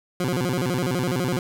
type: tone with vibrato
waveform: 20% pulse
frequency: 150.5 Hz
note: D3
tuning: 43 cents sharp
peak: -17 dBFS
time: 0.2-1.39 s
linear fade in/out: 2 ms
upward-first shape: square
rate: 12 Hz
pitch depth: 300 cents each way
effects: none